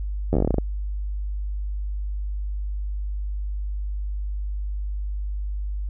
slowing click train, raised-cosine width 2 ms, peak -8 dBFS, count 12, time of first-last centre 0.33-0.583 s, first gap 11 ms, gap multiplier 1.14, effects added 50 Hz sine -25 dBFS peak until 5.89 s

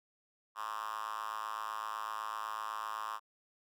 5% pulse tone with high-pass filter, 107.9 Hz, A2, 33 cents flat, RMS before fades -40 dBFS, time 0.55-3.2 s, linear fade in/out 50 ms, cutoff 1100 Hz, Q 5.8, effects none

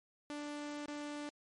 sawtooth tone with dropouts, 293.7 Hz, D4, in tune, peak -37 dBFS, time 0.3-1.29 s, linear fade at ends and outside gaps 0 ms, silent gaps 0.859-0.882 s, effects low-pass 9000 Hz 12 dB/octave + MP3 48 kbps

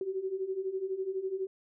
sine beating tone pair, 372.5 / 384.5 Hz, F#4 / G4, +12 / -33 cents, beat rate 12 Hz, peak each -37 / -33 dBFS, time 0.01-1.47 s, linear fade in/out 2 ms, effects none

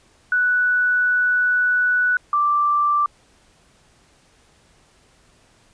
sine tone pair in turn, 1480 / 1174.7 Hz, F#6 / D6, 0 / 0 cents, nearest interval major third, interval 400 cents, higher first, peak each -15 dBFS, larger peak neither, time 0.32-2.17 / 2.33-3.06 s, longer first, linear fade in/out 2 ms, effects pink hiss -56 dBFS RMS until 5.73 s + resampled to 22050 Hz

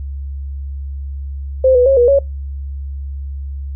sine tone with pitch steps, 521 / 494.8 / 542 / 483.2 / 555 Hz, C5 / B4 / C#5 / B4 / C#5, -7 / +3 / -39 / -38 / +2 cents, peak -7 dBFS, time 1.64-2.19 s, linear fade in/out 5 ms, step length 110 ms, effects noise-tail reverb RT60 0.2 s tail -24 dB re dry + added 69 Hz sine -22 dBFS peak until 3.75 s

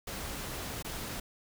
pink noise with dropouts, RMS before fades -39 dBFS, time 0.07-1.2 s, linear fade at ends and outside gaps 5 ms, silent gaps 0.826-0.845 s, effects none

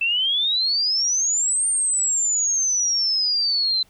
sine exponential two-way sweep, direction up then down, 2637 to 8870 to 4035 Hz, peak -18 dBFS, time 0.01-3.83 s, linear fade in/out 5 ms, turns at 1.67 s, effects pink hiss -58 dBFS RMS until 3.89 s

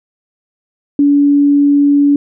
sine tone, 285.9 Hz, D4, 46 cents flat, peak -6 dBFS, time 0.99-2.16 s, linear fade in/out 2 ms, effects none

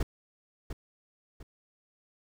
brown noise with echo, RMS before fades -27 dBFS, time 0-0.03 s, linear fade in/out 5 ms, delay 700 ms, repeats 2, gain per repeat -9 dB, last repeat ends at 1.43 s, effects none

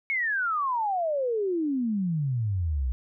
sine exponential sweep, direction down, 2227 to 59.6 Hz, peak -24 dBFS, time 0.1-2.92 s, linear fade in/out 0 ms, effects none

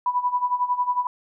sine tone with tremolo, 987 Hz, B5, 1 cent flat, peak -17 dBFS, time 0.06-1.07 s, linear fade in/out 2 ms, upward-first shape sine, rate 11 Hz, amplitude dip 80%, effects none

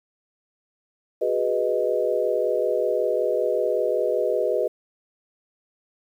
sine chord, G# minor seventh, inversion third, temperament equal, 370 / 415.3 / 493.9 / 622.3 Hz, F#4 / G#4 / B4 / D#5, 0 / 0 / 0 / 0 cents, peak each -28 / -26 / -24 / -25 dBFS, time 1.21-4.68 s, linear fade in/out 10 ms, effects 9-bit

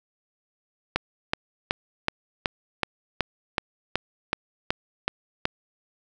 click train, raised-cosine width 0.3 ms, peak -6 dBFS, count 13, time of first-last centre 0.96-5.454 s, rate 2.67 Hz, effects none

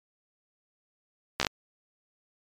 slowing click train, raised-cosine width 0.2 ms, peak -7 dBFS, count 5, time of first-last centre 1.4-1.468 s, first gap 14 ms, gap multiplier 1.13, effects MP3 96 kbps

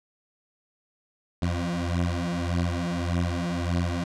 20% pulse beating tone pair, 85.9 / 87.6 Hz, F2 / F2, -28 / +6 cents, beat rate 1.7 Hz, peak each -23 dBFS, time 1.42-4.04 s, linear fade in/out 5 ms, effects low-pass 7000 Hz 12 dB/octave

